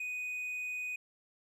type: tone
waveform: triangle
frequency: 2489 Hz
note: D#7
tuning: in tune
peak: -34 dBFS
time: 0-0.96 s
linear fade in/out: 5 ms
effects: none